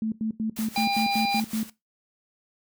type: tone bursts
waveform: sine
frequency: 220 Hz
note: A3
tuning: in tune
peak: -24 dBFS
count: 9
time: 0.02-1.632 s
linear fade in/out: 2 ms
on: 100 ms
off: 89 ms
type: noise with tremolo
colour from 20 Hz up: white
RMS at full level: -36 dBFS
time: 0.56-1.7 s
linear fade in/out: 5 ms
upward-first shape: sine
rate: 5.2 Hz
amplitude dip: 75%
type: harmonic tone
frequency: 800 Hz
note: G5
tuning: 35 cents sharp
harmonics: 1 / 3 / 5 / 6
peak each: -25 / -30 / -32 / -33 dBFS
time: 0.76-1.4 s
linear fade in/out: 2 ms
effects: noise-tail reverb RT60 0.2 s tail -17 dB re dry